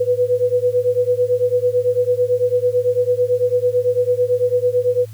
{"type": "beating tone pair", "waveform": "sine", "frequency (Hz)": [490, 499], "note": ["B4", "B4"], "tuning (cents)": [-14, 18], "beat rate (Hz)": 9, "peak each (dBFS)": -17, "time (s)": [0, 5.06], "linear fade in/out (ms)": 10, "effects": ["added 109 Hz sine -32 dBFS peak until 5.13 s", "white hiss -50 dBFS RMS until 5.13 s"]}